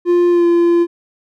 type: tone with pitch glide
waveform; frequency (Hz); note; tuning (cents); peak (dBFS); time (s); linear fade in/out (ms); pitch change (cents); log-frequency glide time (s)
triangle; 350.2 to 343.2; F4 to F4; +5 to -30; -7; 0.05-0.87; 50; -35; 0.3-0.46
effects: none